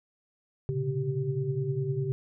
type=tone cluster; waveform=sine; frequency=115.9 / 130.7 / 140.6 / 388.7 Hz; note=A#2 / C3 / C#3 / G4; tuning=-10 / -1 / +25 / -15 cents; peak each=-38 / -33 / -30 / -33 dBFS; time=0.69-2.12 s; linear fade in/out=0 ms; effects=none